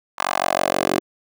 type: tone with high-pass filter sweep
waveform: 10% pulse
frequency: 46.25 Hz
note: F#1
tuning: in tune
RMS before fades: -21 dBFS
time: 0.18-1 s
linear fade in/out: 10 ms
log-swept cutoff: 1000 to 370 Hz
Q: 2.6
effects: none